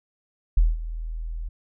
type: tone with ADSR envelope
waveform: sine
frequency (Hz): 40.55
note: E1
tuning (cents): -28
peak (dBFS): -12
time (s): 0.57-1.49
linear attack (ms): 6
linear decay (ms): 190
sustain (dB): -16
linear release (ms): 10
effects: none